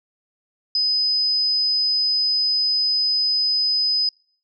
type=tone; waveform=sine; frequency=5020 Hz; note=D#8; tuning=15 cents sharp; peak=-17 dBFS; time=0.75-4.09 s; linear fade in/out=2 ms; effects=noise-tail reverb RT60 0.5 s tail -25 dB re dry